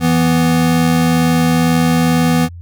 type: tone pair together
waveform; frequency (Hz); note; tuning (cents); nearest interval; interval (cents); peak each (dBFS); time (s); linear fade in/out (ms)
square; 164.79 / 246.9; E3 / B3; 0 / 0; perfect fifth; 700; -14; 0-2.49; 50
effects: added 86 Hz sine -29 dBFS peak until 2.61 s